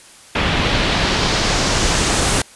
pink noise with low-pass filter sweep, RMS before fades -17 dBFS, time 0.35-2.42 s, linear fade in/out 5 ms, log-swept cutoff 2900 to 9400 Hz, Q 1.4, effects white hiss -43 dBFS RMS until 2.55 s + resampled to 24000 Hz

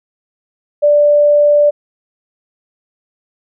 sine tone, 587.3 Hz, D5, in tune, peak -6 dBFS, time 0.82-1.71 s, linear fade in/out 20 ms, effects none

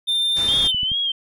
triangle tone, 3595 Hz, A7, 36 cents sharp, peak -16 dBFS, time 0.07-0.72 s, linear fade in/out 20 ms
pink low-pass noise, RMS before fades -32 dBFS, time 0.36-0.68 s, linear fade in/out 10 ms, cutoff 7800 Hz, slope 48 dB/octave
sine tone with vibrato, 3136 Hz, G7, in tune, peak -19 dBFS, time 0.48-1.12 s, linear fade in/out 5 ms, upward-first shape sine, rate 2.4 Hz, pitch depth 95 cents each way
click train, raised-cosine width 5 ms, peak -22 dBFS, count 6, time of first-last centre 0.49-0.917 s, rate 11.7 Hz
effects none

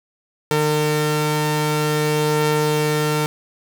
sawtooth tone pair together, 151.57 / 454.2 Hz, D#3 / A#4, -45 / -45 cents, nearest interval octave + perfect fifth, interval 1900 cents, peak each -16 dBFS, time 0.51-3.26 s, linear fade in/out 0 ms, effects none

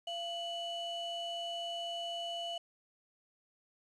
triangle ring-modulated tone, 1824 Hz, A#6, 38 cents flat, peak -32 dBFS, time 0.07-2.58 s, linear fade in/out 5 ms, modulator 1140 Hz, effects resampled to 22050 Hz + 10-bit

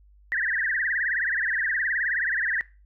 sine tone with vibrato, 1760 Hz, A6, in tune, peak -23 dBFS, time 0.32-2.61 s, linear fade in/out 0 ms, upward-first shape triangle, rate 19 Hz, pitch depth 240 cents each way, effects noise-tail reverb RT60 0.3 s tail -20 dB re dry + added 50 Hz sine -52 dBFS peak until 2.85 s

